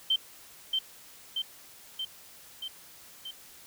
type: tone with echo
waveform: sine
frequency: 3117 Hz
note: G7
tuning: 11 cents flat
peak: -22 dBFS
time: 0.1-0.16 s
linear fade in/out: 5 ms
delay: 630 ms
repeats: 5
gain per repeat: -3 dB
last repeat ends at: 3.31 s
effects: white hiss -52 dBFS RMS until 3.66 s